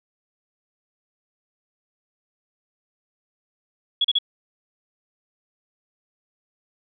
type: tone bursts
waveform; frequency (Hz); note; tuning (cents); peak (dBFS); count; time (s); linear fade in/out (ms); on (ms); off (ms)
sine; 3360; G#7; +19; -16; 3; 4.01-4.187; 5; 35; 36
effects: none